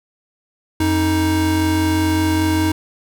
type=tone pair together; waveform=square; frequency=89.54 / 313.7 Hz; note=F2 / D#4; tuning=+44 / +14 cents; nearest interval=octave + minor seventh; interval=2170 cents; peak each=-20 / -17 dBFS; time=0.8-2.72 s; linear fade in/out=5 ms; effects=none